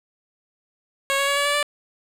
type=tone with pitch steps; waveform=10% pulse; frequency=550 / 556.7 / 563.5 / 570.4 / 577.3 / 584.4 Hz; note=C#5 / C#5 / C#5 / C#5 / D5 / D5; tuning=-14 / +7 / +28 / +49 / -30 / -9 cents; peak=-11 dBFS; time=1.1-1.628 s; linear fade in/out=0 ms; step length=88 ms; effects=low-pass 12000 Hz 12 dB/octave + 7-bit